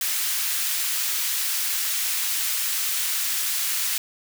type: high-pass noise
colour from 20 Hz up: white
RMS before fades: -25 dBFS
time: 0.01-3.98 s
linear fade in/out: 2 ms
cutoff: 1600 Hz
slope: 12 dB/octave
effects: none